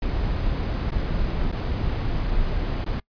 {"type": "noise with dropouts", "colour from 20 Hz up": "brown", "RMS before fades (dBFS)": -24, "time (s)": [0.02, 3], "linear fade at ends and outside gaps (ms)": 5, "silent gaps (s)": [[0.908, 0.918], [1.517, 1.524], [2.844, 2.862]], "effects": ["noise-tail reverb RT60 0.1 s tail -24 dB re dry", "resampled to 11025 Hz"]}